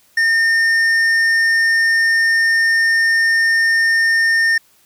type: tone with tanh clipping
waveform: triangle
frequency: 1820 Hz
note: A#6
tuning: 42 cents flat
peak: -13 dBFS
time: 0.17-4.58 s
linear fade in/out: 5 ms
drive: 12 dB
effects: white hiss -54 dBFS RMS until 4.85 s